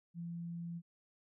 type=tone; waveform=sine; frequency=170.1 Hz; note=F3; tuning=45 cents flat; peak=-40 dBFS; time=0.14-0.82 s; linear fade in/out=50 ms; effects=none